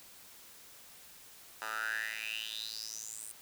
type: tone with high-pass filter sweep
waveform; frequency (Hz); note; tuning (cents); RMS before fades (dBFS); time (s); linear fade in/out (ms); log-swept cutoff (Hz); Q
10% pulse; 110; A2; 0; -40; 1.62-3.32; 0; 1100 to 9400; 7.3
effects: white hiss -55 dBFS RMS until 3.41 s